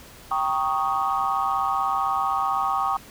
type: chord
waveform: sine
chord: Eb dominant seventh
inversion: first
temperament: equal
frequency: 784 / 932.3 / 1108.7 / 1244.5 Hz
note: G5 / Bb5 / Db6 / Eb6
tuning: 0 / 0 / 0 / 0 cents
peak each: -25 / -30 / -25 / -26 dBFS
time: 0.31-2.97 s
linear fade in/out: 5 ms
effects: tanh soft clip ceiling -12 dBFS + pink hiss -46 dBFS RMS until 3.1 s